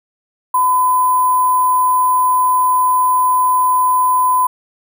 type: tone with sample-and-hold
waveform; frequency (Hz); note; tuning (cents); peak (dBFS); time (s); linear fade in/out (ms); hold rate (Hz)
sine; 1009; B5; +37; -10; 0.54-4.47; 5; 11025
effects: none

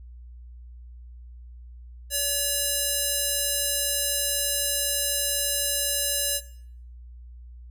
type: tone with band-pass filter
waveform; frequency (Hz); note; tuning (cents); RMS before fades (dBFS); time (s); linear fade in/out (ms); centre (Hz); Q
square; 569; C#5; +45; -26; 2.1-6.41; 50; 11000; 1
effects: noise-tail reverb RT60 0.6 s tail -17 dB re dry + added 60 Hz sine -41 dBFS peak until 7.7 s

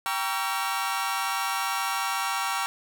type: chord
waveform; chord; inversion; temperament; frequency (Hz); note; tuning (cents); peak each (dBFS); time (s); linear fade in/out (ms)
sawtooth; G diminished seventh; none; just; 784 / 940.8 / 1128.9 / 1354.7; G5 / Bb5 / Db6 / Fb6; 0 / +16 / +31 / +47; -28; 0.06-2.66; 0
effects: none

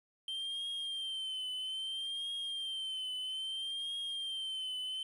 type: tone with vibrato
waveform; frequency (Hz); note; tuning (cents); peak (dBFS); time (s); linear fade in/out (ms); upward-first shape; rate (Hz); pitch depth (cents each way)
triangle; 3136; G7; 0; -35; 0.28-5.03; 2; triangle; 0.61; 71
effects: resampled to 32000 Hz + 11-bit

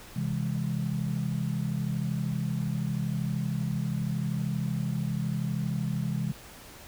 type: chord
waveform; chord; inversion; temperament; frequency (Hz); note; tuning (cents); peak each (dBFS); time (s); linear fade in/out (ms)
sine; C augmented; none; just; 130.81 / 163.52 / 204.4; C3 / E3 / G#3; 0 / -14 / -27; -31 / -31 / -33; 0.16-6.32; 5
effects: pink hiss -48 dBFS RMS until 6.87 s

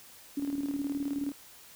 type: tone with tremolo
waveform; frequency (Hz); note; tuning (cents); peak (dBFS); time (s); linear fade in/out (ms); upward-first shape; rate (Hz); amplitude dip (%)
sine; 282.6; C#4; +34; -28; 0.37-1.32; 5; square; 19; 55
effects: white hiss -53 dBFS RMS until 1.75 s

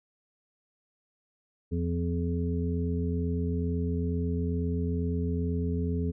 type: harmonic tone with a mistuned harmonic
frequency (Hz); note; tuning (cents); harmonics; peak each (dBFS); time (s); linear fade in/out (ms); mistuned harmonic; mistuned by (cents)
85.1; F2; -44; 1 / 2 / 3 / 5; -29 / -32 / -34 / -36; 1.71-6.12; 20; 2; +29
effects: none

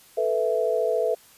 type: chord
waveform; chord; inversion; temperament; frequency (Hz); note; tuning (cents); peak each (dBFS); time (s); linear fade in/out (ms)
sine; A suspended second; none; equal; 440 / 493.9 / 659.3; A4 / B4 / E5; 0 / 0 / 0; -25; 0.17-1.15; 10
effects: white hiss -53 dBFS RMS until 1.37 s + resampled to 32000 Hz

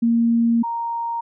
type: tone pair in turn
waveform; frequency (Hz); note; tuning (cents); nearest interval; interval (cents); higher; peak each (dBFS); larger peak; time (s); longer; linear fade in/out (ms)
sine; 232.3 / 931.1; A#3 / A#5; -6 / -2; 2 octaves; 2404; second; -14 / -22; first; 0.02-0.63 / 0.63-1.21; first; 10
effects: none

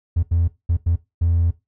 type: tone bursts at uneven times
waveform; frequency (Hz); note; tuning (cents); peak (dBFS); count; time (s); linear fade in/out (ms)
triangle; 84.6; E2; +45; -12; 5; 0.16-0.23 / 0.31-0.48 / 0.69-0.77 / 0.86-0.96 / 1.21-1.51; 10
effects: noise-tail reverb RT60 0.2 s tail -18 dB re dry + tanh soft clip ceiling -10 dBFS

